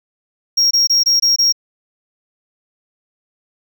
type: tone bursts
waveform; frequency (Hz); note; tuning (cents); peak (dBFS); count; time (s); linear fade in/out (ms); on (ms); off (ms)
triangle; 5588; F8; 0; -9; 6; 0.57-1.525; 10; 140; 23
effects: none